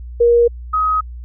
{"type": "tone pair in turn", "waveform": "sine", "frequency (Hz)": [473.3, 1263.6], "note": ["A#4", "D#6"], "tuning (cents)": [26, 26], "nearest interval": "octave + perfect fourth", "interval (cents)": 1700, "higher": "second", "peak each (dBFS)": [-8, -13], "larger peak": "first", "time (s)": [[0.2, 0.48], [0.73, 1.01]], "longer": "neither", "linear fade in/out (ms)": 10, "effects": ["added 60 Hz sine -28 dBFS peak until 1.24 s"]}